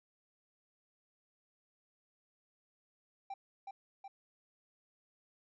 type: tone with echo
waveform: triangle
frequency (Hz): 784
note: G5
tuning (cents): 0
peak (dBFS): -38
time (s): 3.3-3.34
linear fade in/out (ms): 5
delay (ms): 370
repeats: 2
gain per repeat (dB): -3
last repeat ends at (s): 4.08
effects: resampled to 16000 Hz